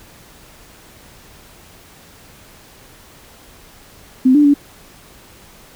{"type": "tone with pitch steps", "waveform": "sine", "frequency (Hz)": [258.1, 294.4, 286.5], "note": ["C4", "D4", "D4"], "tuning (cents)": [-23, 4, -43], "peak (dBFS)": -7, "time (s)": [4.25, 4.541], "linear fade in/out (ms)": 10, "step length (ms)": 97, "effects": ["pink hiss -44 dBFS RMS until 5.75 s"]}